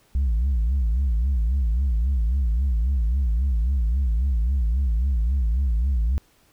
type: tone with vibrato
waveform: sine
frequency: 61.3 Hz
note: B1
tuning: 12 cents flat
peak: -16 dBFS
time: 0.15-6.18 s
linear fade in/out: 0 ms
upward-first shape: sine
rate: 3.7 Hz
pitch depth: 220 cents each way
effects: tanh soft clip ceiling -17 dBFS + pink hiss -60 dBFS RMS until 6.52 s